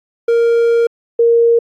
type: tone pair in turn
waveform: triangle / sine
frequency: 466.2 / 466.2 Hz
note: A#4 / A#4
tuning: 0 / 0 cents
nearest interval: unison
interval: 0 cents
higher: neither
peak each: -7 dBFS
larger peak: neither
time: 0.28-0.87 / 1.19-1.59 s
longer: first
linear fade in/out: 5 ms
effects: AAC 64 kbps